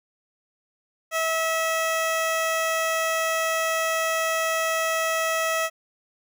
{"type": "tone", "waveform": "15% pulse", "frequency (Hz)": 648, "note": "E5", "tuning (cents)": -30, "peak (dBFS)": -16, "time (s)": [1.11, 5.7], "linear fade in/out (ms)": 50, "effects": []}